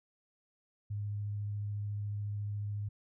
sine tone with vibrato, 103.1 Hz, G#2, 12 cents flat, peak -34 dBFS, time 0.9-2.89 s, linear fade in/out 10 ms, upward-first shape sine, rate 14 Hz, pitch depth 10 cents each way, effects none

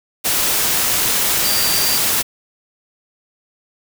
sine tone in noise, 4699 Hz, D8, in tune, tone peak -21 dBFS, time 1.44-1.99 s, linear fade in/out 20 ms, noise white, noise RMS -17 dBFS, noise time 0.24-2.23 s, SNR -7 dB, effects none

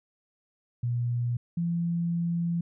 sine tone pair in turn, 120.4 / 170.27 Hz, B2 / F3, -44 / -44 cents, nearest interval tritone, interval 600 cents, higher second, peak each -25 dBFS, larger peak neither, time 0.83-1.37 / 1.57-2.61 s, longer second, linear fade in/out 5 ms, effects none

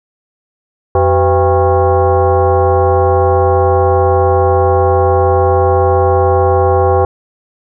sine tone with frequency modulation, 207.7 Hz, G#3, in tune, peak -7 dBFS, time 0.95-7.05 s, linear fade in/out 2 ms, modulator 295 Hz, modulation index 2.5, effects none

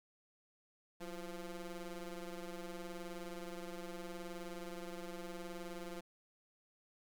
20% pulse ring-modulated tone, 174.61 Hz, F3, in tune, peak -36 dBFS, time 1-6.01 s, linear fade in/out 10 ms, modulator 165 Hz, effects none

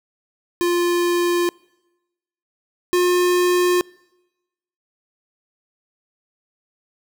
square tone pair in turn, 349.2 / 357.2 Hz, F4 / F4, 0 / +39 cents, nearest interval unison, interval 39 cents, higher second, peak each -17 / -15 dBFS, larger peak second, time 0.61-1.49 / 2.93-3.81 s, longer neither, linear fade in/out 0 ms, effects noise-tail reverb RT60 1.0 s tail -26 dB re dry

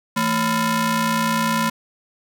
sawtooth ring-modulated tone, 390 Hz, G4, 9 cents flat, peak -11 dBFS, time 0.16-1.7 s, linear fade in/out 10 ms, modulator 615 Hz, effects none

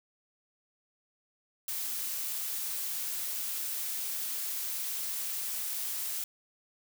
blue noise, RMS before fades -35 dBFS, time 1.68-6.24 s, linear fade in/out 2 ms, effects none

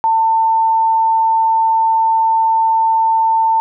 sine tone, 896 Hz, A5, 31 cents sharp, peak -10 dBFS, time 0.04-3.6 s, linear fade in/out 0 ms, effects none

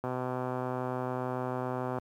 click train, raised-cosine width 1 ms, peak -20 dBFS, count 248, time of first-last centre 0.04-1.985 s, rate 127 Hz, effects high-pass 60 Hz 12 dB/octave + 10-bit

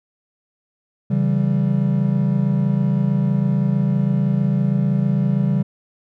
triangle chord, C# diminished, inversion none, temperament equal with one note detuned, 138.59 / 164.81 / 194.08 Hz, C#3 / E3 / G3, 0 / 0 / -17 cents, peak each -17 / -21 / -17 dBFS, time 1.1-5.63 s, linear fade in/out 10 ms, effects none

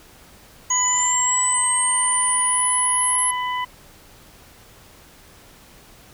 sine linear sweep, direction up, 6670 to 11030 Hz, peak -18 dBFS, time 0.7-3.31 s, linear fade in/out 5 ms
harmonic tone, 998 Hz, B5, 18 cents sharp, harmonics 1 / 2 / 3, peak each -23 / -29 / -33 dBFS, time 0.7-3.65 s, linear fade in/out 10 ms
effects pink hiss -48 dBFS RMS until 6.13 s

